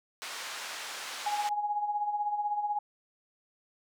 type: band-pass noise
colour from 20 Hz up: pink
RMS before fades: -40 dBFS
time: 0.22-1.49 s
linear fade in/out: 0 ms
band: 1000 to 7500 Hz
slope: 12 dB/octave
type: tone with tremolo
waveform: sine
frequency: 830.6 Hz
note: G#5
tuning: in tune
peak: -26 dBFS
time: 1.26-2.79 s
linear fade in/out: 5 ms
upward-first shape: sine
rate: 16 Hz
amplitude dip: 60%
effects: none